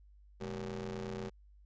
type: ring-modulated tone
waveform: 25% pulse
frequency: 88.4 Hz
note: F2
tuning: 22 cents sharp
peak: -32 dBFS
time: 0.4-1.3 s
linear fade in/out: 20 ms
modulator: 294 Hz
effects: added 50 Hz sine -57 dBFS peak until 1.65 s + resampled to 16000 Hz